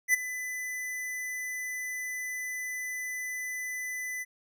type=tone with ADSR envelope; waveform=square; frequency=2003 Hz; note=B6; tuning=24 cents sharp; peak=-19 dBFS; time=0.08-4.25 s; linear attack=58 ms; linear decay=13 ms; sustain=-15 dB; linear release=31 ms; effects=none